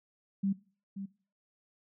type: tone with echo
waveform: sine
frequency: 196 Hz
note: G3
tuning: in tune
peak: -27 dBFS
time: 0.43-0.53 s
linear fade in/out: 10 ms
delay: 530 ms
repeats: 1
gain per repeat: -10 dB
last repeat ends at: 1.06 s
effects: noise-tail reverb RT60 0.4 s tail -20 dB re dry